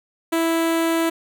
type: tone with notch filter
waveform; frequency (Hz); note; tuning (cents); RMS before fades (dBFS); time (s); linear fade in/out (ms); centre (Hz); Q
sawtooth; 329.6; E4; 0; -20; 0.32-1.1; 10; 5200; 1.9
effects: none